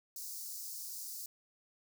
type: high-pass noise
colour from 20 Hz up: white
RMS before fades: -44 dBFS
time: 0.16-1.26 s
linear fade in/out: 2 ms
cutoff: 4600 Hz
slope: 48 dB/octave
effects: none